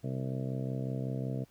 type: harmonic tone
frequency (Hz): 65.41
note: C2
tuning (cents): 0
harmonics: 2 / 3 / 4 / 5 / 6 / 7 / 8 / 9 / 10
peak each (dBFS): -34 / -40 / -41 / -47 / -51 / -44 / -49 / -49 / -48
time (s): 0.03-1.45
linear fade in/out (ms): 20
effects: pink hiss -66 dBFS RMS until 1.5 s